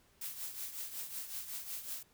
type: noise with tremolo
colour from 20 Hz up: blue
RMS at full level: -40 dBFS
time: 0.21-2.03 s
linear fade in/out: 5 ms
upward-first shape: triangle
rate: 5.4 Hz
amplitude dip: 70%
effects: pink hiss -68 dBFS RMS until 2.13 s